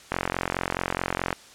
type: click train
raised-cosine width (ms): 0.5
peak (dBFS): -9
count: 55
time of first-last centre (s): 0.12-1.328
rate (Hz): 44.7
effects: white hiss -49 dBFS RMS until 1.54 s + low-pass 8000 Hz 12 dB/octave